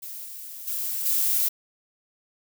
violet noise with level steps, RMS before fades -37 / -39 / -29 / -23 dBFS, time 0.02-1.49 s, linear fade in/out 10 ms, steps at 0.24 / 0.67 / 1.05 s, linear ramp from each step 10 ms, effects none

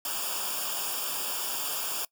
white noise with comb filter, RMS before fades -32 dBFS, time 0.05-2.05 s, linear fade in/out 2 ms, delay 0.49 ms, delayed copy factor -0.9, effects noise-tail reverb RT60 0.1 s tail -23 dB re dry

